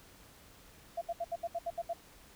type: tone bursts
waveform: sine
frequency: 681 Hz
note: F5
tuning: 44 cents flat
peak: -32 dBFS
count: 9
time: 0.97-1.935 s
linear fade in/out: 10 ms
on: 45 ms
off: 70 ms
effects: pink hiss -58 dBFS RMS until 2.35 s